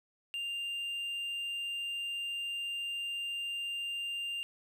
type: tone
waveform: triangle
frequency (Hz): 2794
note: F7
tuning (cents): 0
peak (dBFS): -33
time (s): 0.34-4.43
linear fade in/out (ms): 0
effects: none